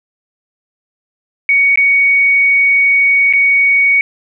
sine tone with dropouts, 2237 Hz, C#7, 15 cents sharp, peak -7 dBFS, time 1.49-4.01 s, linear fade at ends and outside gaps 1 ms, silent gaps 1.758-1.774 / 3.327-3.335 s, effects none

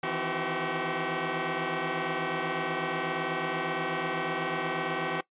10% pulse tone cluster, 159.9 / 168.1 / 259.6 / 380.3 / 1085 Hz, D#3 / E3 / C4 / F#4 / C#6, +48 / +34 / -13 / +48 / -37 cents, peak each -30 / -28 / -29 / -23 / -32 dBFS, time 0.03-5.21 s, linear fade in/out 5 ms, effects noise-tail reverb RT60 0.1 s tail -20 dB re dry + resampled to 8000 Hz

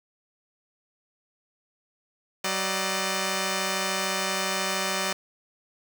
5% pulse tone pair together, 189.6 / 601.9 Hz, F#3 / D5, +43 / +42 cents, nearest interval octave + minor sixth, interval 1999 cents, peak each -17 dBFS, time 2.44-5.13 s, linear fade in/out 5 ms, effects none

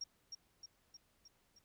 sine tone with echo, 5588 Hz, F8, in tune, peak -40 dBFS, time 0.01-0.04 s, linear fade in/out 5 ms, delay 310 ms, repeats 5, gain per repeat -4 dB, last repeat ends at 1.59 s, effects pink hiss -75 dBFS RMS until 1.64 s

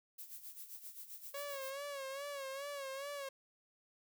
violet noise with tremolo, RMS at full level -48 dBFS, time 0.18-1.71 s, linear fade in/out 10 ms, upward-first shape sine, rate 7.6 Hz, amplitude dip 70%
sawtooth tone with vibrato, 554.4 Hz, C#5, in tune, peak -38 dBFS, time 1.34-3.29 s, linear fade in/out 5 ms, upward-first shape sine, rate 2.4 Hz, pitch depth 71 cents each way
effects none

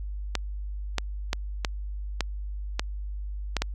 clicks, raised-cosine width 0.2 ms, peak -8 dBFS, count 8, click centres 0.353 / 0.983 / 1.331 / 1.648 / 2.207 / 2.795 / 3.567 / 3.62 s, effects added 50 Hz sine -31 dBFS peak until 3.74 s

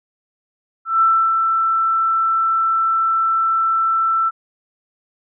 sine tone with ADSR envelope, 1333 Hz, E6, 19 cents sharp, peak -10 dBFS, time 0.85-4.31 s, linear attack 160 ms, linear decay 310 ms, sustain -4 dB, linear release 32 ms, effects none

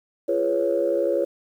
sine chord, C# dominant seventh, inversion first, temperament equal with one note detuned, 343.2 / 415.3 / 493.9 / 554.4 Hz, E#4 / G#4 / B4 / C#5, -30 / 0 / 0 / 0 cents, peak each -25 / -27 / -26 / -22 dBFS, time 0.28-1.25 s, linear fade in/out 10 ms, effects tanh soft clip ceiling -10 dBFS + 9-bit

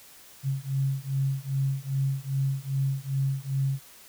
sine beating tone pair, 134.7 / 137.2 Hz, C#3 / C#3, -49 / -17 cents, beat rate 2.5 Hz, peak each -28 dBFS, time 0.43-3.8 s, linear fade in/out 50 ms, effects white hiss -51 dBFS RMS until 4.08 s

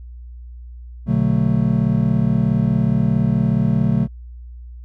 triangle chord, B minor seventh, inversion none, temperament just, 123.47 / 148.16 / 185.21 / 222.2 Hz, B2 / D3 / F#3 / A3, 0 / +16 / +2 / +17 cents, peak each -18 dBFS, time 1.06-4.08 s, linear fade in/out 50 ms, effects added 60 Hz sine -33 dBFS peak until 4.84 s

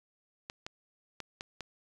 clicks, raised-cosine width 0.2 ms, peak -22 dBFS, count 5, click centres 0.499 / 0.665 / 1.203 / 1.409 / 1.607 s, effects resampled to 24000 Hz

